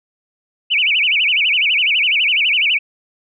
sine tone with vibrato, 2600 Hz, E7, 24 cents flat, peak -12 dBFS, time 0.7-2.79 s, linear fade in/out 20 ms, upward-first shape sine, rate 12 Hz, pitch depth 270 cents each way, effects none

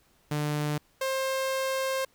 sawtooth tone pair in turn, 148.9 / 530.6 Hz, D3 / C5, +24 / +24 cents, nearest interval octave + minor seventh, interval 2200 cents, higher second, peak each -23 dBFS, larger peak neither, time 0.31-0.78 / 1.01-2.05 s, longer second, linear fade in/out 5 ms, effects pink hiss -65 dBFS RMS until 2.14 s

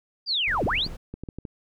sine linear two-way sweep, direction down then up, 4904 to 43.55 to 4904 Hz, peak -22 dBFS, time 0.26-0.88 s, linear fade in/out 50 ms, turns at 0.65 s
brown noise, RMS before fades -36 dBFS, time 0.47-0.97 s, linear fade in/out 10 ms
clicks, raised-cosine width 3 ms, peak -22 dBFS, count 6, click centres 0.865 / 1.14 / 1.236 / 1.288 / 1.386 / 1.452 s
effects none

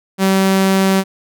sawtooth tone, 192.1 Hz, G3, 35 cents flat, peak -7 dBFS, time 0.18-1.04 s, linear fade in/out 50 ms, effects none

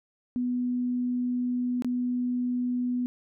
sine tone with dropouts, 247.1 Hz, B3, 1 cent sharp, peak -25 dBFS, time 0.36-3.06 s, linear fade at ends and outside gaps 0 ms, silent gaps 1.822-1.846 s, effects none

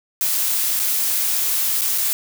blue noise with dropouts, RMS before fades -20 dBFS, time 0.21-2.13 s, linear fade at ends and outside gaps 0 ms, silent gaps 0.793-0.798 / 1.811-1.818 / 1.978-1.982 s, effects none

